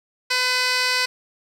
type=tone with band-pass filter; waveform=15% pulse; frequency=504 Hz; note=B4; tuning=35 cents sharp; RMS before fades=-21 dBFS; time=0.3-1.06 s; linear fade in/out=10 ms; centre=3800 Hz; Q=1.6; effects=none